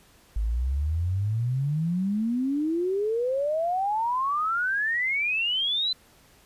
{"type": "exponential sweep", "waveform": "sine", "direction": "up", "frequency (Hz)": [51, 4077], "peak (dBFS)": -23, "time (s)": [0.36, 5.93], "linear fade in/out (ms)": 5, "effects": ["pink hiss -57 dBFS RMS until 6.45 s", "resampled to 32000 Hz"]}